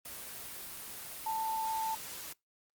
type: tone in noise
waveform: sine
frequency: 888 Hz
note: A5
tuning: 16 cents sharp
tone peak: -32 dBFS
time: 1.26-1.95 s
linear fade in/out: 5 ms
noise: white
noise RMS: -44 dBFS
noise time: 0.05-2.33 s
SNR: +9 dB
effects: noise-tail reverb RT60 0.2 s tail -24 dB re dry + Opus 24 kbps